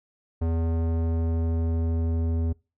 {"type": "tone with low-pass filter sweep", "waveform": "square", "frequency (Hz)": 82.41, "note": "E2", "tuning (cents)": 0, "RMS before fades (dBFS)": -25, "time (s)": [0.41, 2.53], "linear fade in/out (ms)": 10, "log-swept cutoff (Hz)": [690, 390], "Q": 0.71, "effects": ["noise-tail reverb RT60 0.3 s tail -25 dB re dry"]}